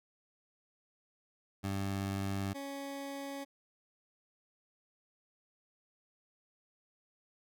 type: tone pair in turn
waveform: 20% pulse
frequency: 98 / 277.9 Hz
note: G2 / C#4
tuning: 0 / +4 cents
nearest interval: octave + tritone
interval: 1804 cents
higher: second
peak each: -29 / -35 dBFS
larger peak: first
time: 1.63-2.54 / 2.54-3.45 s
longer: neither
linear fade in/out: 20 ms
effects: none

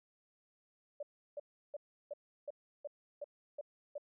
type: tone bursts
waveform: sine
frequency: 582 Hz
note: D5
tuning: 16 cents flat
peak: -39 dBFS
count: 9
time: 1-3.981 s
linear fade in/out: 5 ms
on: 29 ms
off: 340 ms
effects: none

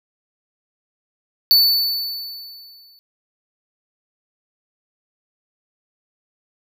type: tone with exponential decay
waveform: square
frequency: 4490 Hz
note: C#8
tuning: 21 cents sharp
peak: -9 dBFS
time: 1.51-2.99 s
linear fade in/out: 0 ms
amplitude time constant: 320 ms
effects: none

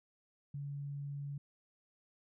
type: tone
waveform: sine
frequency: 142.1 Hz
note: C#3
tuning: 43 cents sharp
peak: -39 dBFS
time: 0.54-1.38 s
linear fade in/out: 5 ms
effects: none

